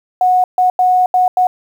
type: tone bursts at uneven times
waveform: sine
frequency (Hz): 733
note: F#5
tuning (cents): -16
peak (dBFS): -8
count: 5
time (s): 0.21-0.44 / 0.58-0.7 / 0.79-1.06 / 1.14-1.28 / 1.37-1.47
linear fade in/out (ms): 2
effects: 7-bit